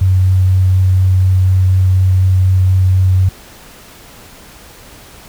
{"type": "tone with vibrato", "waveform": "sine", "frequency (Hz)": 93.3, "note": "F#2", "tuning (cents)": 15, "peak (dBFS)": -7, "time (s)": [0.01, 3.29], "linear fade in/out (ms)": 5, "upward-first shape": "triangle", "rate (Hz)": 4.1, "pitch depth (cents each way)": 9, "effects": ["pink hiss -38 dBFS RMS until 5.28 s"]}